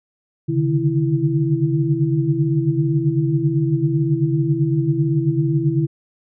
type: tone cluster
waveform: sine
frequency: 135 / 145.4 / 153.1 / 331.1 Hz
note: C#3 / D3 / D#3 / E4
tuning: -45 / -17 / -28 / +8 cents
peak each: -21 dBFS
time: 0.48-5.87 s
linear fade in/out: 20 ms
effects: none